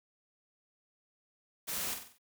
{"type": "noise with echo", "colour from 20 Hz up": "white", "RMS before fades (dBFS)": -37, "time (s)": [1.67, 1.95], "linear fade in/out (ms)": 20, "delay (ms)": 47, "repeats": 5, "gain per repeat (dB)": -6, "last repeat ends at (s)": 2.185, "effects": []}